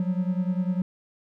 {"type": "beating tone pair", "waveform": "triangle", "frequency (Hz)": [179.6, 189.6], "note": ["F3", "F#3"], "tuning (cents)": [49, 43], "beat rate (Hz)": 10, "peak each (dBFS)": [-23, -26], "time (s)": [0, 0.82], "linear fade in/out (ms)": 2, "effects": []}